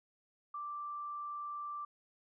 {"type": "tone", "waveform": "sine", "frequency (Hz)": 1174.7, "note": "D6", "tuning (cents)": 0, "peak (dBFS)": -39, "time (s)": [0.54, 1.85], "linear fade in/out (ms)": 5, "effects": []}